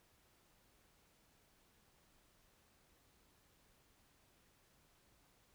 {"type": "silence", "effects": ["pink hiss -72 dBFS RMS until 5.54 s"]}